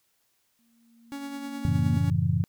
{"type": "tone with exponential growth", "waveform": "sine", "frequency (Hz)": 231.9, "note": "A#3", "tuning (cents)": -9, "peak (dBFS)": -26, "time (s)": [0.59, 1.97], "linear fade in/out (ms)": 0, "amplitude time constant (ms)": 300}
{"type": "tone with tremolo", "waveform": "45% pulse", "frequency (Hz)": 280, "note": "C#4", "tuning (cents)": 18, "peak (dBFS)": -33, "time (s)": [1.12, 2.1], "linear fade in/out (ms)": 0, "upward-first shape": "sine", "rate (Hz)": 9.7, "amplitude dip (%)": 35}
{"type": "chord", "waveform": "sine", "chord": "F# minor seventh", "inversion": "none", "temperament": "just", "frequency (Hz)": [92.5, 111, 138.75, 166.5], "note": ["F#2", "A2", "C#3", "E3"], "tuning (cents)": [0, 16, 2, 18], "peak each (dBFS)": -27, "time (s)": [1.65, 2.44], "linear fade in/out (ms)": 0}
{"effects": ["white hiss -71 dBFS RMS until 2.48 s"]}